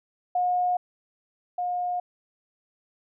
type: tone pair in turn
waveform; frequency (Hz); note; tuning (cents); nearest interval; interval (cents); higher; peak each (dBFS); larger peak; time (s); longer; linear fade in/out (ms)
sine; 720 / 715.4; F#5 / F5; -47 / +41; unison; 12; first; -21 / -25; first; 0.35-0.77 / 1.58-2; neither; 5
effects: none